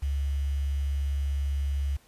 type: tone with quantisation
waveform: sine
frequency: 70 Hz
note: C#2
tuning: 18 cents sharp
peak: -25 dBFS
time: 0.02-1.97 s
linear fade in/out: 10 ms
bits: 8
effects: pink hiss -60 dBFS RMS until 2.07 s + resampled to 32000 Hz